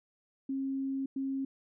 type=tone bursts at uneven times; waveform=sine; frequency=270 Hz; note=C#4; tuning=45 cents flat; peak=-31 dBFS; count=2; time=0.49-1.06 / 1.16-1.45 s; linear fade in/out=5 ms; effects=none